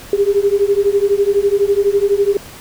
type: beating tone pair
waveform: sine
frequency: 396.3 / 408.3 Hz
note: G4 / G#4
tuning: +19 / -29 cents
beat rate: 12 Hz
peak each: -14 / -14 dBFS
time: 0.13-2.37 s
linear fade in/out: 2 ms
effects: pink hiss -36 dBFS RMS until 2.6 s